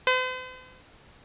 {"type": "tone with exponential decay", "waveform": "10% pulse", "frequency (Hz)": 510, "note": "C5", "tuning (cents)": -44, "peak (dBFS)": -9, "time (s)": [0.07, 0.81], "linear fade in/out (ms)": 1, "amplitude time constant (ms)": 160, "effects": ["pink hiss -54 dBFS RMS until 1.24 s", "resampled to 8000 Hz"]}